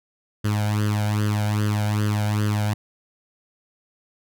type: tone with flanger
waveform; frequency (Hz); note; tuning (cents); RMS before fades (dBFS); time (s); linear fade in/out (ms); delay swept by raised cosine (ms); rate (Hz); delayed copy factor
sawtooth; 105; G#2; +19; -22; 0.44-2.74; 10; 0.63 to 1.35; 2.5; +0.8
effects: none